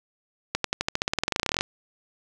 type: accelerating click train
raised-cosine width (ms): 0.2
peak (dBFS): -6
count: 23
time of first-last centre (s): 0.55-1.609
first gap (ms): 93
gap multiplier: 0.93
effects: none